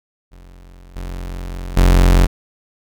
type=tone with level steps; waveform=40% pulse; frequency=44.68 Hz; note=F1; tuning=40 cents sharp; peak=-38 / -24 / -7 dBFS; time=0.31-2.27 s; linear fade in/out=20 ms; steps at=0.96 / 1.77 s; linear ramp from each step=2 ms; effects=none